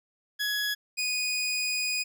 20% pulse tone pair in turn, 1679 / 2480 Hz, G#6 / D#7, +18 / -6 cents, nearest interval perfect fifth, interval 676 cents, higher second, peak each -22 dBFS, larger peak neither, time 0.39-0.75 / 0.97-2.04 s, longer second, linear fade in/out 20 ms, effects none

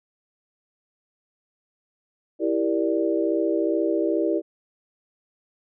sine chord, E half-diminished seventh, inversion none, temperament equal, 329.6 / 392 / 466.2 / 587.3 Hz, E4 / G4 / Bb4 / D5, 0 / 0 / 0 / 0 cents, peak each -23 / -26 / -28 / -27 dBFS, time 2.39-4.42 s, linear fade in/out 50 ms, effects none

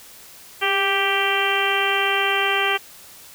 harmonic tone with a mistuned harmonic, 392 Hz, G4, in tune, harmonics 1 / 2 / 3 / 4 / 5 / 6 / 7 / 8, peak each -26 / -26 / -26 / -26 / -26 / -26 / -26 / -26 dBFS, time 0.61-2.78 s, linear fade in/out 20 ms, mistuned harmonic 1, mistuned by +33 cents, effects white hiss -44 dBFS RMS until 3.34 s

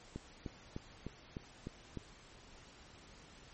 click train, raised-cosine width 3 ms, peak -28 dBFS, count 7, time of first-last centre 0.16-1.973 s, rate 3.31 Hz, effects pink hiss -58 dBFS RMS until 3.53 s + MP3 32 kbps

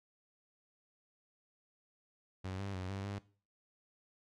sawtooth tone with pitch steps, 94.1 / 99 / 92.4 / 97.8 / 100.5 Hz, F#2 / G2 / F#2 / G2 / G2, +30 / +18 / -2 / -4 / +44 cents, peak -35 dBFS, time 2.44-3.19 s, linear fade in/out 10 ms, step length 150 ms, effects noise-tail reverb RT60 0.4 s tail -19 dB re dry + low-pass 6000 Hz 12 dB/octave

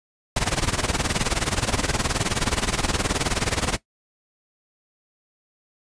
pink noise with tremolo, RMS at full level -20 dBFS, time 0.36-3.77 s, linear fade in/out 5 ms, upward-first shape sine, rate 19 Hz, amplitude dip 85%, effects noise-tail reverb RT60 0.1 s tail -17 dB re dry + resampled to 22050 Hz

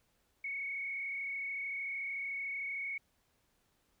sine tone with frequency modulation, 2217 Hz, C#7, in tune, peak -36 dBFS, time 0.44-2.98 s, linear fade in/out 5 ms, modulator 33.5 Hz, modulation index 1.2, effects pink hiss -75 dBFS RMS until 4 s

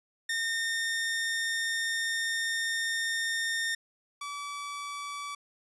sawtooth tone pair in turn, 1825 / 1149.7 Hz, A#6 / D6, -37 / -37 cents, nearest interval minor sixth, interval 800 cents, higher first, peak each -25 / -32 dBFS, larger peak first, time 0.29-3.75 / 4.21-5.35 s, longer first, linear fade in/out 5 ms, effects resampled to 24000 Hz

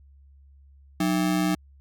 square ring-modulated tone, 244.1 Hz, B3, 20 cents flat, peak -19 dBFS, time 1-1.55 s, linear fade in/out 5 ms, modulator 62.3 Hz, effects added 69 Hz sine -50 dBFS peak until 1.8 s

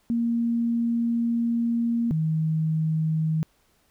sine tone pair in turn, 233.6 / 158.09 Hz, A#3 / D#3, +4 / +28 cents, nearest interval perfect fifth, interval 676 cents, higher first, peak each -21 dBFS, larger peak neither, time 0.1-2.11 / 2.11-3.43 s, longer first, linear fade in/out 0 ms, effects pink hiss -65 dBFS RMS until 3.9 s

